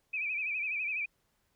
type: tone with vibrato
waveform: sine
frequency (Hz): 2438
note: D#7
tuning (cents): -36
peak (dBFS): -31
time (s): 0.13-1.06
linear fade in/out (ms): 10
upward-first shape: sine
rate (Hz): 12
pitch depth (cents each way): 97
effects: pink hiss -75 dBFS RMS until 1.55 s